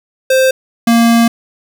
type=tone pair in turn; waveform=square; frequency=523.3 / 232.2 Hz; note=C5 / A#3; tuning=0 / -7 cents; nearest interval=octave + major second; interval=1407 cents; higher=first; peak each=-8 / -7 dBFS; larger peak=second; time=0.3-0.51 / 0.87-1.28 s; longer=second; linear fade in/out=5 ms; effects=none